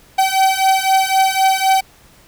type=beating tone pair; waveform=45% pulse; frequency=765 / 768.9 Hz; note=G5 / G5; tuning=-42 / -34 cents; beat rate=3.9 Hz; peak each=-15 dBFS; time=0.18-1.81 s; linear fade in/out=10 ms; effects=pink hiss -48 dBFS RMS until 2.27 s